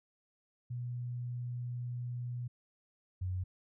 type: tone pair in turn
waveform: sine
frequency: 122.2 / 91.88 Hz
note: B2 / F#2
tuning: -18 / -12 cents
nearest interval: perfect fourth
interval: 494 cents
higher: first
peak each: -36 / -33 dBFS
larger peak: second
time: 0.7-2.48 / 3.21-3.44 s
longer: first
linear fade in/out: 10 ms
effects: none